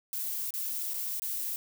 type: noise with dropouts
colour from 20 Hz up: violet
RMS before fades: -34 dBFS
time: 0.13-1.56 s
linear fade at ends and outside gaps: 0 ms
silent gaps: 0.506-0.539 / 0.935-0.942 / 1.197-1.22 s
effects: none